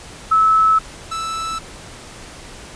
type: tone pair in turn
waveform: sine / 45% pulse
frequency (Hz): 1302 / 1316.4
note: E6 / E6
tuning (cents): -22 / -3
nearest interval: unison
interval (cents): 19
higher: second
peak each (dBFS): -10 / -22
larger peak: first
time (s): 0.31-0.79 / 1.11-1.59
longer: neither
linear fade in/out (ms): 10
effects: pink hiss -37 dBFS RMS until 2.75 s + resampled to 22050 Hz